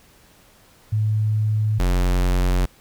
sine / square tone pair in turn, 107.5 / 45.2 Hz, A2 / F#1, -40 / -40 cents, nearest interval octave + minor third, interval 1500 cents, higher first, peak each -17 dBFS, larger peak neither, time 0.92-1.79 / 1.79-2.66 s, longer neither, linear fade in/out 10 ms, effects pink hiss -53 dBFS RMS until 2.8 s

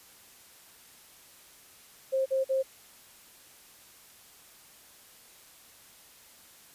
sine tone bursts, 531 Hz, C5, 25 cents sharp, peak -24 dBFS, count 3, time 2.12-2.63 s, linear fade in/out 20 ms, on 140 ms, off 45 ms, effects white hiss -55 dBFS RMS until 6.74 s + resampled to 32000 Hz

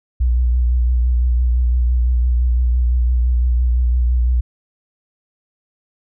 sine tone with vibrato, 60.9 Hz, B1, 24 cents flat, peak -12 dBFS, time 0.2-4.41 s, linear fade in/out 10 ms, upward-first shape triangle, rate 5.9 Hz, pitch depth 48 cents each way, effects none

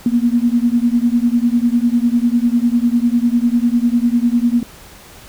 sine beating tone pair, 234.1 / 244.1 Hz, A#3 / B3, +8 / -20 cents, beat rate 10 Hz, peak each -14 / -15 dBFS, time 0.06-4.63 s, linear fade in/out 2 ms, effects pink hiss -40 dBFS RMS until 5.28 s

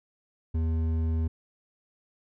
triangle tone with hard clipping, 80.9 Hz, E2, 32 cents flat, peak -26 dBFS, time 0.54-1.28 s, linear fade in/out 10 ms, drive 12 dB, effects none

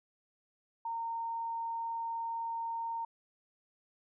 sine tone, 919 Hz, A#5, 25 cents flat, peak -34 dBFS, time 0.85-3.05 s, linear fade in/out 5 ms, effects none

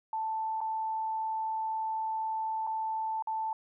sine tone with dropouts, 882 Hz, A5, 4 cents sharp, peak -30 dBFS, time 0.13-3.53 s, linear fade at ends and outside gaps 2 ms, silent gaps 0.606-0.613 / 2.668-2.672 / 3.224-3.272 s, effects none

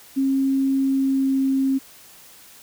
sine tone with pitch glide, 270 to 268.3 Hz, C#4 to C4, -45 to +44 cents, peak -17 dBFS, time 0.16-1.79 s, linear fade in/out 20 ms, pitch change -11 cents, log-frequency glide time 0.82-1.39 s, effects white hiss -47 dBFS RMS until 2.62 s

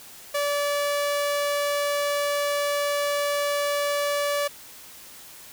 sawtooth tone, 577 Hz, D5, 31 cents flat, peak -19 dBFS, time 0.34-4.48 s, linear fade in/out 10 ms, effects white hiss -45 dBFS RMS until 5.52 s

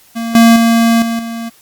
square tone with level steps, 230 Hz, A#3, 23 cents flat, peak -18 / -4 / -8 / -15 / -21 dBFS, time 0.15-1.5 s, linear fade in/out 20 ms, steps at 0.35 / 0.56 / 1.02 / 1.19 s, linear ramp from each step 2 ms, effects white hiss -46 dBFS RMS until 1.61 s + Opus 48 kbps

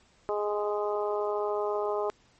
harmonic tone, 207.7 Hz, G#3, in tune, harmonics 2 / 3 / 4 / 5 / 6, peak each -29 / -33 / -35 / -37 / -39 dBFS, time 0.29-2.1 s, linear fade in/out 0 ms, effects pink hiss -63 dBFS RMS until 2.39 s + MP3 32 kbps

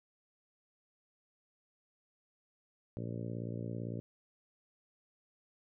harmonic tone, 57.8 Hz, A#1, 14 cents flat, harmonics 2 / 3 / 4 / 5 / 6 / 7 / 8 / 9 / 10, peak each -40 / -44 / -46 / -48 / -50 / -51 / -52 / -53 / -54 dBFS, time 2.97-4 s, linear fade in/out 0 ms, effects none

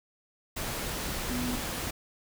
sine tone in noise, 246.9 Hz, B3, in tune, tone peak -31 dBFS, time 1.3-1.56 s, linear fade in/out 10 ms, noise pink, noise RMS -34 dBFS, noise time 0.56-1.91 s, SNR 0 dB, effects none

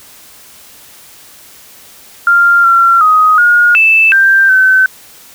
sine tone with pitch steps, 1394 / 1366 / 1254 / 1433 / 2638 / 1576 / 1528 Hz, F6 / F6 / D#6 / F6 / E7 / G6 / G6, -4 / -39 / +13 / +44 / +1 / +9 / -45 cents, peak -4 dBFS, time 2.27-4.86 s, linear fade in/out 2 ms, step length 370 ms, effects white hiss -38 dBFS RMS until 5.34 s

